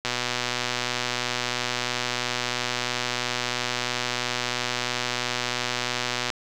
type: click train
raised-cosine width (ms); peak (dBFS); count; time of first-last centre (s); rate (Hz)
0.2; -8; 770; 0.05-6.302; 123
effects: none